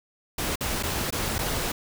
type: noise with dropouts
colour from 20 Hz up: pink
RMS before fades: -28 dBFS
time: 0.38-1.72 s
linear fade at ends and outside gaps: 5 ms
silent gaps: 0.557-0.607 / 0.827-0.833 / 1.106-1.124 / 1.383-1.389 s
effects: none